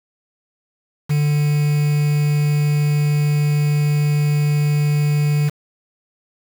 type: tone with quantisation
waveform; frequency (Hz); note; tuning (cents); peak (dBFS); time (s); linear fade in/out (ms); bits
triangle; 147.8; D3; +11; -12; 1.09-5.5; 20; 5
effects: none